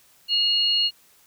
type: tone pair together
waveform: sine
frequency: 2863 / 4307 Hz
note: F7 / C8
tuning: +42 / +49 cents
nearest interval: perfect fifth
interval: 707 cents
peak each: -21 dBFS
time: 0.28-0.91 s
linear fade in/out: 50 ms
effects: white hiss -57 dBFS RMS until 1.26 s